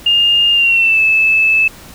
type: tone with pitch glide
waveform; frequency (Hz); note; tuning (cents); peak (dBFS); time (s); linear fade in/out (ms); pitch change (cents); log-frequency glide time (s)
sine; 2821 to 2617; F7 to E7; +17 to -13; -8; 0.06-1.68; 5; -130; 0.52-1.01
effects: pink hiss -37 dBFS RMS until 1.94 s